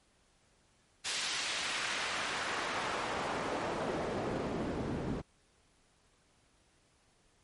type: noise with band-pass filter sweep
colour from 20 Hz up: pink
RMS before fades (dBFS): -36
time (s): 1.04-5.22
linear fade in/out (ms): 20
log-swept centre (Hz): 4200 to 200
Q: 0.8
effects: pink hiss -69 dBFS RMS until 7.43 s + MP3 48 kbps